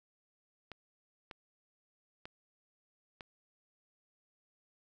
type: clicks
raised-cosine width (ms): 0.3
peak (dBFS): -29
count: 4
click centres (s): 0.717 / 1.312 / 2.255 / 3.208
effects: none